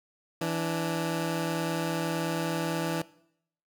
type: tone pair together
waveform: 15% pulse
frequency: 165.1 / 292 Hz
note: E3 / D4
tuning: +3 / -10 cents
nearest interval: minor seventh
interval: 987 cents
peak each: -23 / -27 dBFS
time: 0.41-3.02 s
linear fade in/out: 5 ms
effects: noise-tail reverb RT60 0.7 s tail -20 dB re dry